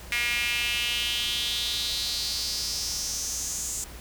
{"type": "tone with high-pass filter sweep", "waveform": "sawtooth", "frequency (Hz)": 239.2, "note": "A#3", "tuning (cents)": 45, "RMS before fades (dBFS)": -29, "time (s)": [0.12, 3.84], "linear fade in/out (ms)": 2, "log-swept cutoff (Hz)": [2200, 7300], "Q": 4.4, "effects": ["added 60 Hz sine -44 dBFS peak until 4 s", "pink hiss -45 dBFS RMS until 4 s"]}